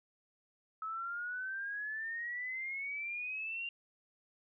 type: exponential sweep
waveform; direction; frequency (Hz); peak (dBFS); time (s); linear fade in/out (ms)
sine; up; 1287 to 2794; -37; 0.82-3.69; 2
effects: none